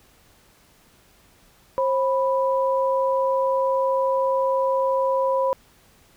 sine tone pair together, 533.6 / 987.8 Hz, C5 / B5, +34 / 0 cents, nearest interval major seventh, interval 1066 cents, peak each -20 / -23 dBFS, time 1.78-5.53 s, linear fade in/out 0 ms, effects pink hiss -56 dBFS RMS until 6.16 s

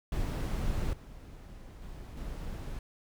brown noise with level steps, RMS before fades -32 / -47 / -44 / -39 dBFS, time 0.12-2.79 s, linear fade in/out 2 ms, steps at 0.93 / 1.82 / 2.17 s, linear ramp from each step 2 ms, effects none

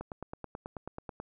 click train, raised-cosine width 1 ms, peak -25 dBFS, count 12, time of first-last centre 0.01-1.2 s, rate 9.24 Hz, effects none

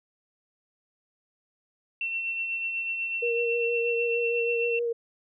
sine tone with tremolo, 2704 Hz, E7, 43 cents sharp, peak -26 dBFS, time 2.01-4.79 s, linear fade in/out 2 ms, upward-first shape triangle, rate 8.1 Hz, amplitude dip 40%
sine tone with vibrato, 470 Hz, A#4, 14 cents sharp, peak -25 dBFS, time 3.22-4.93 s, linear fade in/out 10 ms, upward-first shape sine, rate 6.4 Hz, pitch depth 21 cents each way
effects none

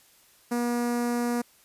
sawtooth tone with notch filter, 240 Hz, B3, 49 cents flat, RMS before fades -27 dBFS, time 0.51-1.42 s, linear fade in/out 10 ms, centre 3200 Hz, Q 0.76, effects white hiss -59 dBFS RMS until 1.64 s + resampled to 32000 Hz

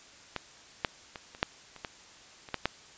clicks, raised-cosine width 0.3 ms, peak -16 / -10 / -24 / -29 / -8 / -30 / -19 / -29 / -14 / -10 dBFS, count 10, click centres 0.363 / 0.848 / 1.158 / 1.349 / 1.429 / 1.763 / 1.848 / 2.488 / 2.543 / 2.656 s, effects white hiss -53 dBFS RMS until 2.97 s + resampled to 16000 Hz

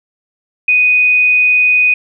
sine tone, 2489 Hz, D#7, in tune, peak -7 dBFS, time 0.68-1.94 s, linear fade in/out 5 ms, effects none

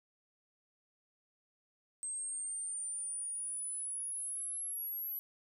sine exponential sweep, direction up, 8300 to 11810 Hz, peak -37 dBFS, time 2.03-5.19 s, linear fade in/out 0 ms, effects none

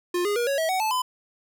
square tone with pitch steps, 353.7 / 411 / 477.6 / 555 / 645 / 749.5 / 870.9 / 1012 Hz, F4 / G#4 / A#4 / C#5 / E5 / F#5 / A5 / B5, +22 / -18 / +42 / +2 / -38 / +22 / -18 / +42 cents, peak -23 dBFS, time 0.14-1.02 s, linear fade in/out 5 ms, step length 110 ms, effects none

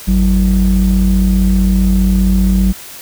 triangle ring-modulated tone, 68.8 Hz, C#2, 12 cents flat, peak -3 dBFS, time 0.07-2.73 s, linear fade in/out 20 ms, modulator 120 Hz, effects white hiss -32 dBFS RMS until 3.01 s

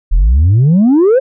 sine exponential sweep, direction up, 36.72 to 551 Hz, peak -3 dBFS, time 0.11-1.2 s, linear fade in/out 20 ms, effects tanh soft clip ceiling -4 dBFS

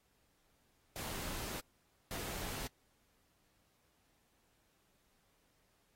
pink noise bursts at uneven times, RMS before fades -43 dBFS, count 2, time 0.96-1.6 / 2.11-2.67 s, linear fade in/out 0 ms, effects pink hiss -75 dBFS RMS until 5.95 s + AAC 48 kbps

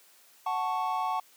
triangle chord, F# minor, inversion none, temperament equal, 740 / 880 / 1108.7 Hz, F#5 / A5 / C#6, 0 / 0 / 0 cents, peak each -30 dBFS, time 0.46-1.2 s, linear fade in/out 5 ms, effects white hiss -59 dBFS RMS until 1.36 s + high-pass 300 Hz 12 dB/octave

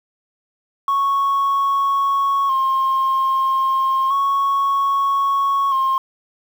sine tone with vibrato, 1085 Hz, C#6, 37 cents flat, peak -13 dBFS, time 0.88-5.98 s, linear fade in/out 2 ms, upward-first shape square, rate 0.31 Hz, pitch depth 33 cents each way, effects tanh soft clip ceiling -13 dBFS + 7-bit

